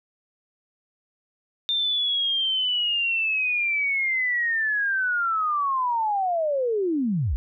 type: linear sweep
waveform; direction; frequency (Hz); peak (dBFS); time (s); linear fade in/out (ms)
sine; down; 3617 to 47.09; -21; 1.69-7.36; 0
effects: none